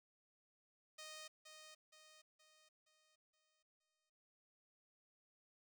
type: tone with echo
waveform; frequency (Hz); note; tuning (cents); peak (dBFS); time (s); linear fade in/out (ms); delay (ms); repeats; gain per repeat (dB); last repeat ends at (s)
5% pulse; 621; D#5; -3; -40; 0.98-1.28; 10; 470; 6; -6; 4.1
effects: none